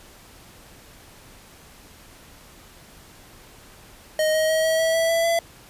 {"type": "tone with pitch steps", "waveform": "square", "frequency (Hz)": [622.3, 629.2, 636.1, 643.1, 650.2, 657.4, 664.7, 672], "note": ["D#5", "D#5", "D#5", "E5", "E5", "E5", "E5", "E5"], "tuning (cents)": [0, 19, 38, -43, -24, -5, 14, 33], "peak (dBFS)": -19, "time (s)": [4.19, 5.39], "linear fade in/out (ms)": 2, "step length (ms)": 150, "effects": ["pink hiss -48 dBFS RMS until 5.69 s", "resampled to 32000 Hz"]}